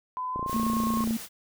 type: tone with pitch glide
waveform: sine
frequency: 1010 to 1082.5 Hz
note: B5 to C#6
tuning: +39 to -41 cents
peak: -29 dBFS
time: 0.17-1.04 s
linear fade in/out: 0 ms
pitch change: +120 cents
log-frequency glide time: 0.31-0.57 s
type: click train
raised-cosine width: 2 ms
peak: -22 dBFS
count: 23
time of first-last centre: 0.36-1.108 s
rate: 29.4 Hz
type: noise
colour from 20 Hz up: white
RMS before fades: -40 dBFS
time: 0.46-1.29 s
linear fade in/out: 50 ms
type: tone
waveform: sine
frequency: 225.6 Hz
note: A3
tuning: 44 cents sharp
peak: -25 dBFS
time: 0.54-1.17 s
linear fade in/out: 5 ms
effects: none